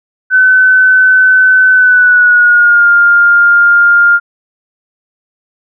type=tone with pitch glide; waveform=sine; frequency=1515 to 1405.4 Hz; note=F#6 to F6; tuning=+40 to +10 cents; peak=-3 dBFS; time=0.3-4.2 s; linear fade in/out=50 ms; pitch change=-130 cents; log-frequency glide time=1.72-2.9 s; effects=none